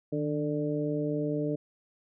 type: harmonic tone with a mistuned harmonic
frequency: 148.1 Hz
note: D3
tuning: 15 cents sharp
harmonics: 1 / 2 / 3 / 4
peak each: -33 / -31 / -33 / -36 dBFS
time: 0.12-1.56 s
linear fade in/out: 10 ms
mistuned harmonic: 1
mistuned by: +58 cents
effects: none